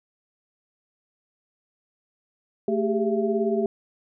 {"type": "tone cluster", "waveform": "sine", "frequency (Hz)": [221.1, 391.9, 409.5, 671], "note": ["A3", "G4", "G#4", "E5"], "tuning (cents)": [9, 0, -24, 31], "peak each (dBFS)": [-26, -24, -28, -30], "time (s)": [2.68, 3.66], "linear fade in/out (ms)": 2, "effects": []}